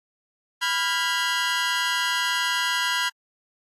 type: chord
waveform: 20% pulse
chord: F diminished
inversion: second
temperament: equal with one note detuned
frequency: 987.8 / 1396.9 / 1628 Hz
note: Cb6 / F6 / Ab6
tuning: 0 / 0 / -35 cents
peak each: -21 / -23 / -21 dBFS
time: 0.61-3.1 s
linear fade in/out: 20 ms
effects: low-pass 9000 Hz 12 dB/octave + AAC 64 kbps

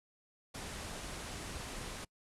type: low-pass noise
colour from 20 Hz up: pink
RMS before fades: -44 dBFS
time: 0.54-2.05 s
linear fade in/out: 10 ms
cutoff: 11000 Hz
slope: 48 dB/octave
effects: noise-tail reverb RT60 0.1 s tail -26 dB re dry

